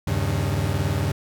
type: tone cluster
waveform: 40% pulse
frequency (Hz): 79.1 / 98.1 / 136.5 / 154.1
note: D#2 / G2 / C#3 / D#3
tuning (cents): +29 / +2 / -26 / -16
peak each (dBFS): -29 / -23 / -26 / -30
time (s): 0.07-1.12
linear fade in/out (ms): 5
effects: none